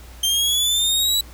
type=exponential sweep; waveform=sawtooth; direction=up; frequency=3146 to 3951 Hz; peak=-14 dBFS; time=0.23-1.21 s; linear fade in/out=5 ms; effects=added 60 Hz sine -39 dBFS peak until 1.33 s + pink hiss -46 dBFS RMS until 1.33 s